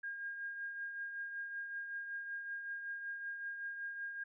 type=tone with tremolo; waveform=sine; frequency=1618 Hz; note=G#6; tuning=46 cents flat; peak=-38 dBFS; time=0.03-4.24 s; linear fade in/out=10 ms; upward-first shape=triangle; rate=5.3 Hz; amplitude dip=50%; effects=none